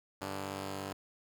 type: tone pair together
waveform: 5% pulse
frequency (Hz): 97.15 / 145.8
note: G2 / D3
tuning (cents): -15 / -12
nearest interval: perfect fifth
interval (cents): 703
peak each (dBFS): -28 / -33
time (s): 0.21-0.93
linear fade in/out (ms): 5
effects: none